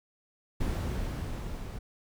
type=noise with level ramp; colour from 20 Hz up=brown; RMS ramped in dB=-30 to -39 dBFS; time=0.6-1.79 s; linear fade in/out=10 ms; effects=none